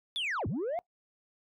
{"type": "linear two-way sweep", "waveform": "sine", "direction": "down then up", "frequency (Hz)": [3571, 77.8, 731], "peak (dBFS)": -28, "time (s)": [0.16, 0.79], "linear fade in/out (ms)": 0, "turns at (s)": 0.47, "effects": ["noise-tail reverb RT60 0.1 s tail -23 dB re dry", "tanh soft clip ceiling -29 dBFS"]}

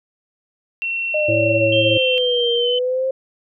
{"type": "tone", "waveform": "sine", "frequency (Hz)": 2717, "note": "F7", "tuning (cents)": -48, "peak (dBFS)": -20, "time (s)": [0.82, 2.18], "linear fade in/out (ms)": 0}
{"type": "exponential two-way sweep", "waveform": "sine", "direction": "down then up", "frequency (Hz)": [615, 470.1, 531], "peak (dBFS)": -17, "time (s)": [1.14, 3.11], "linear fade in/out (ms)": 5, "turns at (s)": 2.52}
{"type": "harmonic tone", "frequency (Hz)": 110, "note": "A2", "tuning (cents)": 0, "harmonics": [1, 3, 5], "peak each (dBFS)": [-22, -22, -22], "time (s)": [1.28, 1.98], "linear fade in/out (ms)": 10}
{"type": "tone with pitch glide", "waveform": "sine", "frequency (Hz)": [3149, 3047], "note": ["G7", "G7"], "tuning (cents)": [7, -50], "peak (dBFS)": -19, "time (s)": [1.72, 2.79], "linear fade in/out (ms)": 5, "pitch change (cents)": -57, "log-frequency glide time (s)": [2.54, 2.68]}
{"effects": []}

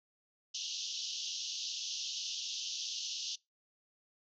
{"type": "band-pass noise", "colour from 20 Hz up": "white", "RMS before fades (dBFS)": -40, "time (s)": [0.54, 3.36], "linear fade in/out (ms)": 10, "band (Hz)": [2800, 6400], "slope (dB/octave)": 96, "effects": ["noise-tail reverb RT60 0.2 s tail -23 dB re dry"]}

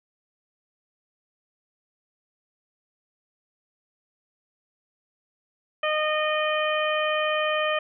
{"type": "harmonic tone", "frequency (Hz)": 614, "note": "D#5", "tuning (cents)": -23, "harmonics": [1, 2, 3, 4, 5], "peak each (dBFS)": [-25, -28, -30, -31, -32], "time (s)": [5.83, 7.79], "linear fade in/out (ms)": 5, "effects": []}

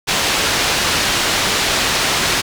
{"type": "low-pass noise", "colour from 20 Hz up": "white", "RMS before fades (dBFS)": -17, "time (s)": [0.07, 2.42], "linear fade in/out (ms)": 20, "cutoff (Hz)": 4800, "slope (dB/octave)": 12, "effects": []}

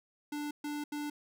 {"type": "tone bursts at uneven times", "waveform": "square", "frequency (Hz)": 294.5, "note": "D4", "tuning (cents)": 5, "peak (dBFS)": -36, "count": 3, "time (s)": [[0.32, 0.51], [0.64, 0.84], [0.92, 1.1]], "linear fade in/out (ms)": 5, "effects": []}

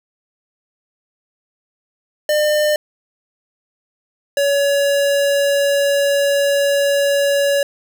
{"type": "tone pair in turn", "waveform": "square", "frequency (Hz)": [602, 564], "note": ["D5", "C#5"], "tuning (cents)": [43, 30], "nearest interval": "minor second", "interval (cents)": 113, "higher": "first", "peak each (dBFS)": -14, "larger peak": "neither", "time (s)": [[2.29, 2.76], [4.37, 7.63]], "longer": "second", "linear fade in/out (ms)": 2, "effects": []}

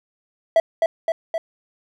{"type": "tone with echo", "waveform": "triangle", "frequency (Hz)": 657, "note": "E5", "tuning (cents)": -6, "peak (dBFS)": -9, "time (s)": [0.56, 0.6], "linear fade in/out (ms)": 2, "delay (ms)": 260, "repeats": 3, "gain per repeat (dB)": -3, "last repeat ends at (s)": 1.38, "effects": []}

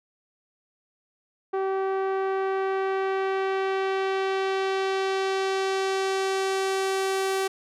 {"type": "tone with low-pass filter sweep", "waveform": "sawtooth", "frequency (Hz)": 384.8, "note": "G4", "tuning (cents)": -32, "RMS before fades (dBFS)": -26, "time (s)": [1.53, 7.48], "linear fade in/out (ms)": 10, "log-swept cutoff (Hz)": [1100, 12000], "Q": 0.84, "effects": []}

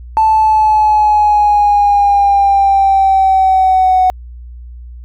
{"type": "exponential sweep", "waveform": "triangle", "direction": "down", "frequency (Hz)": [880, 740], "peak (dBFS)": -3, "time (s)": [0.17, 4.1], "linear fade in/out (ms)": 0, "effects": ["tanh soft clip ceiling -4 dBFS", "added 60 Hz sine -28 dBFS peak until 5.04 s"]}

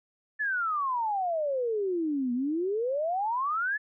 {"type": "exponential two-way sweep", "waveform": "sine", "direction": "down then up", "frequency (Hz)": [1760, 237.6, 1760], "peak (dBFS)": -26, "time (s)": [0.39, 3.78], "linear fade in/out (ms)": 20, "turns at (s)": 2.33, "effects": []}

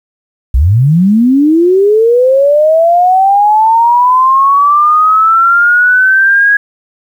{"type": "linear sweep", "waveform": "sine", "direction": "up", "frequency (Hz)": [55, 1661.2], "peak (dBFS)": -4, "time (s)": [0.54, 6.57], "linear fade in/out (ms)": 5, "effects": ["7-bit"]}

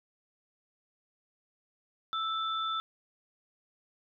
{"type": "tone pair together", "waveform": "sine", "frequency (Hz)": [1322, 3529], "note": ["E6", "A7"], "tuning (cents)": [5, 4], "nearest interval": "octave + perfect fourth", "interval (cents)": 1699, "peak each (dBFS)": [-31, -36], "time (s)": [2.13, 2.8], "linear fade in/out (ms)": 0, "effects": []}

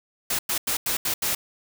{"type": "noise bursts at uneven times", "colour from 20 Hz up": "white", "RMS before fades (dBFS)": -25, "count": 6, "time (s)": [[0.3, 0.39], [0.49, 0.58], [0.67, 0.77], [0.86, 0.97], [1.05, 1.14], [1.22, 1.35]], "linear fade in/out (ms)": 5, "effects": []}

